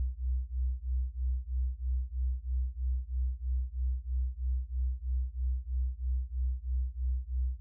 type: beating tone pair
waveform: sine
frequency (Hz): 61.74 / 64.84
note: B1 / C2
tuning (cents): 0 / -15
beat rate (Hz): 3.1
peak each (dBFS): -32 / -33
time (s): 0-7.6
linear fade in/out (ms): 0
effects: none